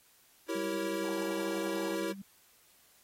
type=chord; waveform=square; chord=E diminished seventh; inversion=none; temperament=equal with one note detuned; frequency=329.6 / 386.4 / 466.2 / 554.4 Hz; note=E4 / G4 / Bb4 / Db5; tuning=0 / -25 / 0 / 0 cents; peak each=-36 / -40 / -40 / -40 dBFS; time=0.48-2.13 s; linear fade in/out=20 ms
type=tone with tremolo; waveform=sine; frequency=196.2 Hz; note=G3; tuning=2 cents sharp; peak=-40 dBFS; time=0.55-2.22 s; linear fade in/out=5 ms; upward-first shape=sine; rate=11 Hz; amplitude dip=40%
type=band-pass noise; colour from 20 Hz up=white; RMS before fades=-49 dBFS; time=1.04-1.95 s; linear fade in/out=0 ms; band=690 to 940 Hz; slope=48 dB/octave
effects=white hiss -64 dBFS RMS until 3.03 s + AAC 48 kbps